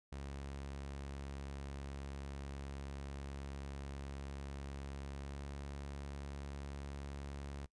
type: tone with pitch glide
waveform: sawtooth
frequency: 69.3 to 70.19 Hz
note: C#2 to C#2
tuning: 0 to +22 cents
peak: -40 dBFS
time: 0.12-7.66 s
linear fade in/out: 5 ms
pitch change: +22 cents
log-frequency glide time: 5.22-5.41 s
effects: noise-tail reverb RT60 0.1 s tail -20 dB re dry + resampled to 22050 Hz